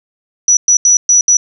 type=tone bursts at uneven times; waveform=sine; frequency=5890 Hz; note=F#8; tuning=9 cents flat; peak=-5 dBFS; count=5; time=0.48-0.57 / 0.68-0.77 / 0.85-0.97 / 1.09-1.21 / 1.28-1.37 s; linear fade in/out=2 ms; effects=none